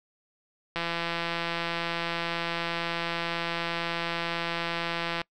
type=click train; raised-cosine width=0.3 ms; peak=-14 dBFS; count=754; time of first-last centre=0.76-5.216 s; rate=169 Hz; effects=noise-tail reverb RT60 0.1 s tail -25 dB re dry